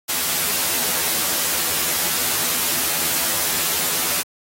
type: noise with comb filter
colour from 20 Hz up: white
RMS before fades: -21 dBFS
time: 0.08-4.23 s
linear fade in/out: 20 ms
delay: 12 ms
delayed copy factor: +0.9
effects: high-pass 100 Hz 12 dB/octave + AAC 48 kbps